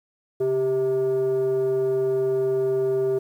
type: tone with frequency modulation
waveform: sine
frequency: 392 Hz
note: G4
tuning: in tune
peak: -18 dBFS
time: 0.4-3.19 s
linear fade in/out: 10 ms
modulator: 256 Hz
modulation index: 0.38
effects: tanh soft clip ceiling -17 dBFS + 9-bit